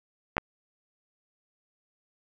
clicks, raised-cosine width 0.5 ms, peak -10 dBFS, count 2, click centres 0.368 / 0.381 s, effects none

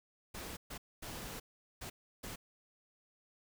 pink noise bursts at uneven times, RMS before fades -45 dBFS, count 5, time 0.34-0.57 / 0.7-0.78 / 1.02-1.4 / 1.81-1.9 / 2.23-2.36 s, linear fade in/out 10 ms, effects none

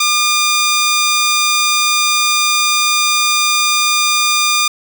10% pulse tone, 1207 Hz, D6, 47 cents sharp, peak -3 dBFS, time 0-4.68 s, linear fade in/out 5 ms, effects none

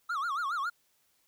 triangle tone with vibrato, 1244.5 Hz, D#6, in tune, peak -28 dBFS, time 0.09-0.7 s, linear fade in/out 10 ms, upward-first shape sine, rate 7.2 Hz, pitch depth 240 cents each way, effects white hiss -71 dBFS RMS until 1.27 s

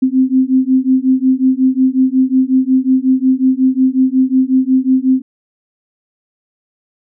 sine beating tone pair, 257.7 / 263.2 Hz, C4 / C4, -26 / +10 cents, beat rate 5.5 Hz, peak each -12 dBFS, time 0.02-5.22 s, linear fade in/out 10 ms, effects none

